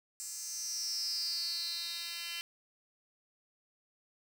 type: tone with high-pass filter sweep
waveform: 10% pulse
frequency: 340.8 Hz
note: F4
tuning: 42 cents flat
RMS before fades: -38 dBFS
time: 0.2-2.41 s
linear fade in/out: 0 ms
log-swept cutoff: 7100 to 3100 Hz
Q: 8.6
effects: none